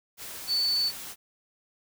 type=tone in noise; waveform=sine; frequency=4487 Hz; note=C#8; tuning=20 cents sharp; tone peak=-23 dBFS; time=0.47-0.92 s; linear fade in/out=50 ms; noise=white; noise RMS=-40 dBFS; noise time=0.17-1.16 s; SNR=+14 dB; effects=none